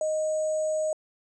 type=tone with sample-and-hold; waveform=sine; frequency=622.3 Hz; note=D#5; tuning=in tune; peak=-24 dBFS; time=0.01-0.93 s; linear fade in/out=2 ms; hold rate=7350 Hz; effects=resampled to 22050 Hz